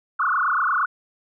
sine tone with frequency modulation, 1279 Hz, D#6, 47 cents sharp, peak -18 dBFS, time 0.19-0.86 s, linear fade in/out 10 ms, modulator 28.6 Hz, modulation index 7.1, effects none

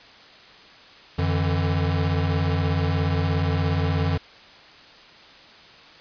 square tone cluster, 89.4 / 147 / 163.9 Hz, F2 / D3 / E3, +41 / +2 / -10 cents, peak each -23 / -27 / -29 dBFS, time 1.18-4.18 s, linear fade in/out 10 ms, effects white hiss -47 dBFS RMS until 6 s + resampled to 11025 Hz

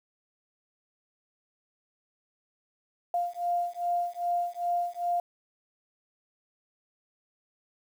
sine beating tone pair, 698.5 / 701 Hz, F5 / F5, 0 / +6 cents, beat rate 2.5 Hz, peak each -30 dBFS, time 3.14-5.2 s, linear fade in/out 2 ms, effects 9-bit

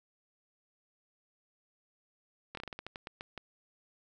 slowing click train, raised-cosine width 0.3 ms, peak -25 dBFS, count 12, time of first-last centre 2.55-3.377 s, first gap 23 ms, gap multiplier 1.22, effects none

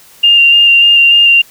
sine tone with vibrato, 2794 Hz, F7, in tune, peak -3 dBFS, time 0.23-1.42 s, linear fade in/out 10 ms, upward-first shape square, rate 3.4 Hz, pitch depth 12 cents each way, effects white hiss -41 dBFS RMS until 1.5 s

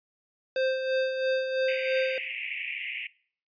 square tone with tremolo, 523.3 Hz, C5, in tune, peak -24 dBFS, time 0.56-2.18 s, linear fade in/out 2 ms, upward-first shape sine, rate 3 Hz, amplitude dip 50%
white band-pass noise, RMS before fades -35 dBFS, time 1.68-3.07 s, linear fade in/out 2 ms, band 2000 to 2800 Hz, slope 96 dB/octave
effects noise-tail reverb RT60 0.5 s tail -21 dB re dry + resampled to 11025 Hz

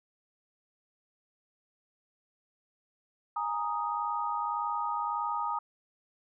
sine chord, Ab suspended second, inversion none, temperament equal, 830.6 / 932.3 / 1244.5 Hz, Ab5 / Bb5 / Eb6, 0 / 0 / 0 cents, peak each -36 / -33 / -33 dBFS, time 3.36-5.59 s, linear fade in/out 5 ms, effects none

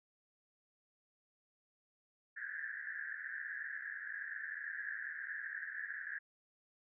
pink band-pass noise, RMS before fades -44 dBFS, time 2.36-6.19 s, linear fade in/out 10 ms, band 1600 to 1800 Hz, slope 96 dB/octave, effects none

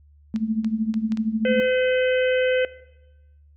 sine tone with tremolo, 220 Hz, A3, in tune, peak -18 dBFS, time 0.34-1.6 s, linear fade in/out 0 ms, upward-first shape triangle, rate 13 Hz, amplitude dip 95%
clicks, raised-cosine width 0.2 ms, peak -21 dBFS, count 5, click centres 0.361 / 0.646 / 0.941 / 1.121 / 1.173 s
harmonic tone, 510 Hz, C5, 44 cents flat, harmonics 1 / 3 / 4 / 5 / 6, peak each -19 / -29 / -31 / -33 / -35 dBFS, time 1.45-2.65 s, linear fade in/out 2 ms
effects noise-tail reverb RT60 1.0 s tail -18 dB re dry + added 73 Hz sine -50 dBFS peak until 3.56 s

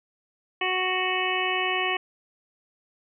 harmonic tone, 370 Hz, F#4, in tune, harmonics 1 / 2 / 3 / 5 / 6 / 7 / 8, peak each -31 / -31 / -31 / -31 / -31 / -31 / -31 dBFS, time 0.61-1.97 s, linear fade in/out 5 ms, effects none

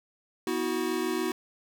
square chord, B suspended fourth, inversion none, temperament equal with one note detuned, 246.9 / 323.2 / 370 Hz, B3 / E4 / F#4, 0 / -34 / 0 cents, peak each -35 / -32 / -31 dBFS, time 0.47-1.32 s, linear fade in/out 2 ms, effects none

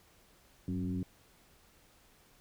sine tone with frequency modulation, 185 Hz, F#3, in tune, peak -32 dBFS, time 0.68-1.03 s, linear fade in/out 2 ms, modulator 88.7 Hz, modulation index 1.2, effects pink hiss -64 dBFS RMS until 2.4 s

